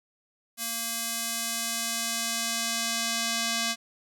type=tone with band-pass filter sweep; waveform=square; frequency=230 Hz; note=A#3; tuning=23 cents flat; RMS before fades=-30 dBFS; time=0.57-3.76 s; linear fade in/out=50 ms; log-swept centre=11000 to 5200 Hz; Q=0.8; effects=none